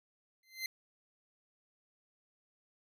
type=tone with exponential growth; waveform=25% pulse; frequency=2072 Hz; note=C7; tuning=17 cents flat; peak=-29 dBFS; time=0.43-0.66 s; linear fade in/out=2 ms; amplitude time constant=48 ms; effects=none